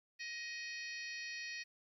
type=harmonic tone; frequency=627 Hz; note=D#5; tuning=13 cents sharp; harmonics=3 / 4 / 5 / 6 / 7 / 8 / 9; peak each=-46 / -47 / -59 / -60 / -50 / -56 / -54 dBFS; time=0.19-1.64 s; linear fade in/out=20 ms; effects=13-bit